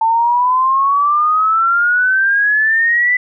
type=exponential sweep; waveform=sine; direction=up; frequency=887 to 2001 Hz; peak=-10 dBFS; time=0.01-3.17 s; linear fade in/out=5 ms; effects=none